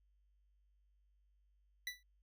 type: tone with exponential decay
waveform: 25% pulse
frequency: 1975.5 Hz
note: B6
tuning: in tune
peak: -33 dBFS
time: 1.87-2.03 s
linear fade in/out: 2 ms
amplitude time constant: 33 ms
effects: added 50 Hz sine -70 dBFS peak until 2.22 s